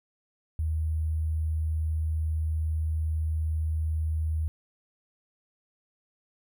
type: tone with sample-and-hold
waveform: sine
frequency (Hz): 78.8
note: D#2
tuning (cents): +23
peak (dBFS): -25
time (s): 0.59-4.48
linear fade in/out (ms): 0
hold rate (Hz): 11025
effects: none